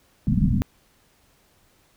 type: low-pass noise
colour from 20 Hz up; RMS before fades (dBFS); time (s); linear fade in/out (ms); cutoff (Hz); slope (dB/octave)
white; -20; 0.27-0.62; 0; 250; 96
effects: pink hiss -61 dBFS RMS until 1.96 s